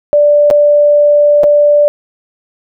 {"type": "tone with dropouts", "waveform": "sine", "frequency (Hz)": 587, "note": "D5", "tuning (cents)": -1, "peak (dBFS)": -4, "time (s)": [0.13, 1.88], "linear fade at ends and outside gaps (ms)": 0, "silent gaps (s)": [[0.502, 0.51], [1.434, 1.44]], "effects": []}